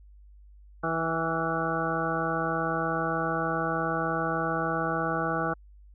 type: harmonic tone with a mistuned harmonic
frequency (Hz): 163.3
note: E3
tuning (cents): -16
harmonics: 1 / 2 / 3 / 4 / 5 / 7 / 8 / 9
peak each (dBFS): -34 / -34 / -34 / -34 / -34 / -34 / -34 / -34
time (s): 0.83-5.54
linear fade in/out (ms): 10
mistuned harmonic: 8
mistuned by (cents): +36
effects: added 50 Hz sine -49 dBFS peak until 5.94 s